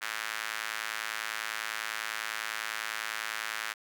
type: tone with high-pass filter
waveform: square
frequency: 55 Hz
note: A1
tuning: in tune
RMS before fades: -36 dBFS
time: 0.01-3.74 s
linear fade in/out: 20 ms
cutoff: 1600 Hz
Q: 1.8
effects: none